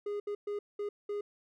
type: tone bursts at uneven times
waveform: triangle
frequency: 411.2 Hz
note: G#4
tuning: 17 cents flat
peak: -31 dBFS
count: 5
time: 0.06-0.2 / 0.27-0.35 / 0.47-0.59 / 0.79-0.89 / 1.09-1.21 s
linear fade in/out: 5 ms
effects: none